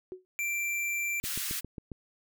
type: tone with exponential decay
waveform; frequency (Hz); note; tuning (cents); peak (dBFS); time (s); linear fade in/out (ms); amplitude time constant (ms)
sine; 370; F#4; 0; -33; 0.12-0.25; 0; 28
type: tone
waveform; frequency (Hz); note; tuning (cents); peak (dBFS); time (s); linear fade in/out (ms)
square; 2353; D7; +3; -30; 0.39-1.2; 0
type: high-pass noise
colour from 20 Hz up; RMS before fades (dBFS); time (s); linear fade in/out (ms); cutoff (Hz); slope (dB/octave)
white; -34; 1.23-1.61; 20; 1400; 24
type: click train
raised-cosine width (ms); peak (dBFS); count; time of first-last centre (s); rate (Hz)
3; -26; 6; 1.24-1.918; 7.38
effects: none